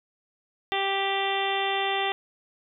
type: harmonic tone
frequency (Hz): 392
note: G4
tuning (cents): 0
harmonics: 1 / 2 / 3 / 4 / 5 / 6 / 7 / 8 / 9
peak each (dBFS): -31 / -28 / -35 / -41 / -32 / -38 / -34 / -35 / -34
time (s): 0.72-2.12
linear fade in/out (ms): 0
effects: none